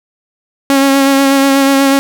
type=tone with vibrato; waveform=sawtooth; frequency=274 Hz; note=C#4; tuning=20 cents flat; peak=-3 dBFS; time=0.7-1.99 s; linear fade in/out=0 ms; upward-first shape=sine; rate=8.2 Hz; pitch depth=20 cents each way; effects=none